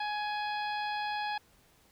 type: harmonic tone with a mistuned harmonic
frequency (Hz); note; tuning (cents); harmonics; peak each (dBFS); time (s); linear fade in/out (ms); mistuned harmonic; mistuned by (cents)
837; G#5; +13; 1 / 2 / 3 / 4 / 5 / 6; -33 / -39 / -43 / -45 / -47 / -49; 0-1.38; 5; 6; -38
effects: pink hiss -64 dBFS RMS until 1.91 s